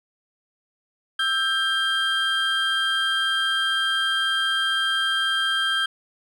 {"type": "tone cluster", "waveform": "triangle", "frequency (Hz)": [1319, 1584, 3191], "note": ["E6", "G6", "G7"], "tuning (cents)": [1, 18, 30], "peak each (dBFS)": [-27, -22, -22], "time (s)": [1.19, 5.86], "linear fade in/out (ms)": 5, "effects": []}